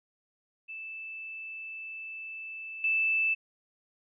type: tone with level steps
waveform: sine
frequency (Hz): 2637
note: E7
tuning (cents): 0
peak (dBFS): -38 / -24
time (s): 0.68-3.35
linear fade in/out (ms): 20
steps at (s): 2.84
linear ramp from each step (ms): 2
effects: none